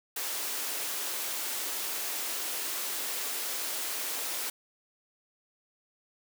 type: high-pass noise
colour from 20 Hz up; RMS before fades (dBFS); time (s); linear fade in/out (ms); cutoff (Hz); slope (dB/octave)
white; -34; 0.16-4.5; 5; 280; 24
effects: none